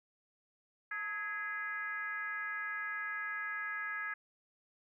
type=tone with frequency modulation; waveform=sine; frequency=1661.2 Hz; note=G#6; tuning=in tune; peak=-36 dBFS; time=0.91-4.14 s; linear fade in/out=5 ms; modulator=388 Hz; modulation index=0.95; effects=13-bit